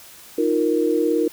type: chord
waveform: sine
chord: Eb suspended second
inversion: none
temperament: equal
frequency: 311.1 / 349.2 / 466.2 Hz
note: Eb4 / F4 / Bb4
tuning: 0 / 0 / 0 cents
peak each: -21 / -22 / -20 dBFS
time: 0.38-1.28 s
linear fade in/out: 5 ms
effects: white hiss -44 dBFS RMS until 1.32 s